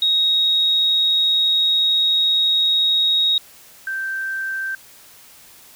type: tone pair in turn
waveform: sine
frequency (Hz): 3769 / 1562.9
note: A#7 / G6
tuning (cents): +18 / -6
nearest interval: octave + minor third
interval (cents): 1524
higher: first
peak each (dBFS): -14 / -22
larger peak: first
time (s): 0.02-3.38 / 3.87-4.75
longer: first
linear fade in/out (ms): 2
effects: white hiss -46 dBFS RMS until 5.75 s